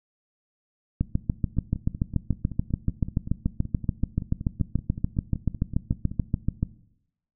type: two click trains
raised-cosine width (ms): 5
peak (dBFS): -10 / -21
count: 40 / 25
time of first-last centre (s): 1.01-6.63 / 1.57-6.115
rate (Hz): 6.94 / 5.28
effects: noise-tail reverb RT60 0.8 s tail -19 dB re dry